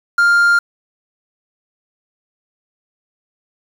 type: tone with quantisation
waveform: triangle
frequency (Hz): 1400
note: F6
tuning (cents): +4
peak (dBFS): -7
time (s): 0.18-0.59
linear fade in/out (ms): 5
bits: 6
effects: none